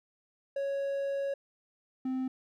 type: tone pair in turn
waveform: triangle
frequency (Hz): 554.4 / 259.6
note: C#5 / C4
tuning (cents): 0 / -13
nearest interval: octave + minor second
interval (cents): 1313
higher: first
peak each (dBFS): -28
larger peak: neither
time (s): 0.56-1.34 / 2.05-2.28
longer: first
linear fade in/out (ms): 5
effects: none